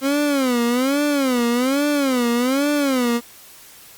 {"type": "tone with vibrato", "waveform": "30% pulse", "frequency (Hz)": 263.3, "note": "C4", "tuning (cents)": 11, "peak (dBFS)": -14, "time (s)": [0.01, 3.21], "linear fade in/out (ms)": 50, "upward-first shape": "sine", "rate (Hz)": 1.2, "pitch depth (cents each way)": 190, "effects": ["white hiss -44 dBFS RMS until 3.97 s", "Opus 48 kbps"]}